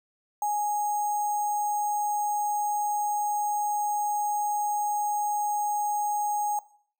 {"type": "tone with sample-and-hold", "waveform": "sine", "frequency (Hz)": 830.6, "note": "G#5", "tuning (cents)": 0, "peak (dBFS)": -24, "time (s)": [0.42, 6.59], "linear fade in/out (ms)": 2, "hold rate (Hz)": 7350, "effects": ["noise-tail reverb RT60 0.5 s tail -18 dB re dry"]}